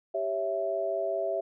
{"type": "chord", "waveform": "sine", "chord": "C# diminished", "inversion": "second", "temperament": "equal", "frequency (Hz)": [392, 554.4, 659.3], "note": ["G4", "C#5", "E5"], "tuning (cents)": [0, 0, 0], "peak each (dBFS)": [-34, -34, -29], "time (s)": [0.14, 1.41], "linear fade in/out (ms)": 10, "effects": []}